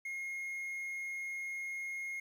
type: tone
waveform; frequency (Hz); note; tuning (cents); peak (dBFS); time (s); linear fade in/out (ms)
triangle; 2148; C7; +45; -36; 0.05-2.2; 5
effects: 11-bit